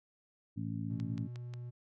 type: harmonic tone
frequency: 55.3 Hz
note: A1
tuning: 9 cents sharp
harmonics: 2 / 3 / 4 / 5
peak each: -39 / -41 / -42 / -43 dBFS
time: 0.56-1.28 s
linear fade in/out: 20 ms
type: tone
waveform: triangle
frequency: 121.5 Hz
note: B2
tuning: 28 cents flat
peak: -39 dBFS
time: 0.89-1.71 s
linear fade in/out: 20 ms
type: click train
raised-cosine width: 0.2 ms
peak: -33 dBFS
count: 4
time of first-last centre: 1-1.538 s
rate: 5.58 Hz
effects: none